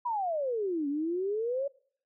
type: exponential two-way sweep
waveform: sine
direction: down then up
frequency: 1000 to 277.8 to 570 Hz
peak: -28 dBFS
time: 0.05-1.68 s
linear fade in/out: 10 ms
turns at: 0.88 s
effects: noise-tail reverb RT60 0.6 s tail -25 dB re dry